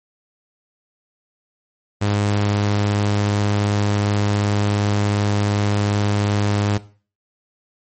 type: tone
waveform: sawtooth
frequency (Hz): 102.7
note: G#2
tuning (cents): -19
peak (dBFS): -13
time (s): 2.01-6.78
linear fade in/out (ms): 10
effects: noise-tail reverb RT60 0.4 s tail -17 dB re dry + MP3 32 kbps